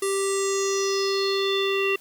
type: tone with low-pass filter sweep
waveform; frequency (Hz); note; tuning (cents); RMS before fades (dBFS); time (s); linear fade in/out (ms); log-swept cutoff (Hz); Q
square; 392; G4; 0; -24; 0.02-1.96; 5; 10000 to 2700; 6
effects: white hiss -52 dBFS RMS until 2 s